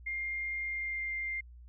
sine tone with pitch glide, 2115 to 2102 Hz, C7 to C7, +18 to +7 cents, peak -33 dBFS, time 0.06-1.41 s, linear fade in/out 10 ms, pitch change -11 cents, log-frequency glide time 0.64-1.07 s, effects added 60 Hz sine -49 dBFS peak until 1.68 s

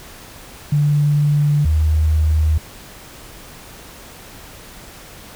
sine tone pair in turn, 146.83 / 77.78 Hz, D3 / D#2, 0 / 0 cents, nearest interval major seventh, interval 1100 cents, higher first, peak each -12 dBFS, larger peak neither, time 0.72-1.65 / 1.65-2.58 s, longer neither, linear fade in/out 5 ms, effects pink hiss -39 dBFS RMS until 5.35 s

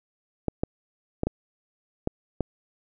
clicks, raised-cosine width 2 ms, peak -11 dBFS, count 6, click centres 0.483 / 0.635 / 1.234 / 1.27 / 2.074 / 2.407 s, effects none

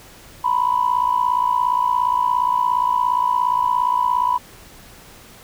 sine tone with amplitude modulation, 987.8 Hz, B5, in tune, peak -11 dBFS, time 0.44-4.38 s, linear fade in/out 10 ms, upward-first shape sine, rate 57.2 Hz, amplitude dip 85%, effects tanh soft clip ceiling -8 dBFS + pink hiss -44 dBFS RMS until 5.43 s

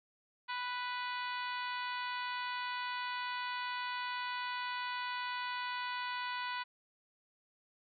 harmonic tone, 493.9 Hz, B4, in tune, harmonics 2 / 3 / 4 / 5 / 6 / 7 / 8 / 9, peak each -39 / -43 / -45 / -47 / -49 / -50 / -51 / -52 dBFS, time 0.48-6.64 s, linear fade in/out 20 ms, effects none

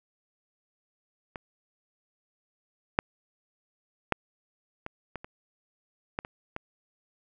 clicks, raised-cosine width 0.5 ms, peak -22 / -6 / -8 / -21 / -21 / -26 / -15 / -23 / -19 dBFS, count 9, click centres 1.358 / 2.989 / 4.123 / 4.864 / 5.157 / 5.245 / 6.189 / 6.249 / 6.564 s, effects none

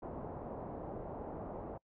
white low-pass noise, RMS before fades -44 dBFS, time 0.02-1.78 s, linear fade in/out 10 ms, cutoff 770 Hz, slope 24 dB/octave, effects noise-tail reverb RT60 0.1 s tail -25 dB re dry

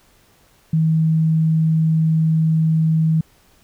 sine tone, 159.8 Hz, D#3, 47 cents sharp, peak -13 dBFS, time 0.73-3.21 s, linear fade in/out 5 ms, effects pink hiss -55 dBFS RMS until 3.63 s

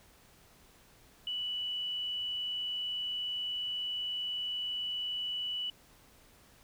sine tone, 2960 Hz, F#7, in tune, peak -33 dBFS, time 1.27-5.7 s, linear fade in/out 2 ms, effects pink hiss -61 dBFS RMS until 6.63 s

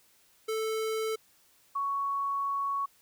square / sine tone pair in turn, 440 / 1113.9 Hz, A4 / C#6, 0 / +8 cents, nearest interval octave + major third, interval 1608 cents, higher second, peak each -30 / -28 dBFS, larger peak second, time 0.48-1.16 / 1.75-2.86 s, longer second, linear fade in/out 10 ms, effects white hiss -64 dBFS RMS until 3.01 s

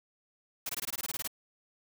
white noise bursts, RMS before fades -35 dBFS, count 12, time 0.66-1.276 s, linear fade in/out 5 ms, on 33 ms, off 20 ms, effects none

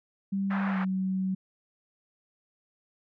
sine tone with pitch glide, 195.7 to 188.82 Hz, G3 to F#3, -3 to +35 cents, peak -26 dBFS, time 0.32-1.35 s, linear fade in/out 10 ms, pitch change -62 cents, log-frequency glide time 0.69-0.78 s
white band-pass noise, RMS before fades -36 dBFS, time 0.5-0.85 s, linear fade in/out 10 ms, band 630 to 1700 Hz, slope 24 dB/octave
effects none

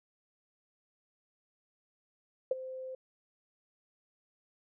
sine tone with ADSR envelope, 519 Hz, C5, 14 cents flat, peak -23 dBFS, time 2.51-2.95 s, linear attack 4 ms, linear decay 21 ms, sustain -16 dB, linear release 4 ms, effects none

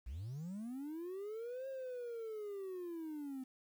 triangle linear two-way sweep, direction up then down, 51.91 to 540 to 255.4 Hz, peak -39 dBFS, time 0.06-3.44 s, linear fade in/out 10 ms, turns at 1.68 s, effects tanh soft clip ceiling -36 dBFS + 11-bit

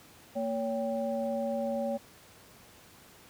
sine tone cluster, 229.9 / 563 / 787 Hz, A#3 / C#5 / G5, -24 / +27 / +7 cents, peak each -34 / -31 / -39 dBFS, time 0.35-1.98 s, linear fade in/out 20 ms, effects pink hiss -55 dBFS RMS until 3.29 s + high-pass 80 Hz 12 dB/octave

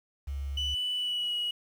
sine tone, 69.7 Hz, C#2, 10 cents sharp, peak -31 dBFS, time 0.27-0.75 s, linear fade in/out 10 ms
sine tone with pitch glide, 2977 to 2911 Hz, F#7 to F#7, +10 to -29 cents, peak -27 dBFS, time 0.57-1.51 s, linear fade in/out 5 ms, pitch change -39 cents, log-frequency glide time 0.95-1.34 s
effects tanh soft clip ceiling -25 dBFS + 9-bit

